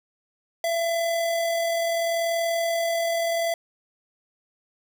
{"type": "tone with amplitude modulation", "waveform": "square", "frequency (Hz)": 671, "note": "E5", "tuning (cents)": 31, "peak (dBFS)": -22, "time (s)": [0.64, 3.54], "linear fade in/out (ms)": 2, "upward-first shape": "sine", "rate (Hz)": 40.7, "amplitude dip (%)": 25, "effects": []}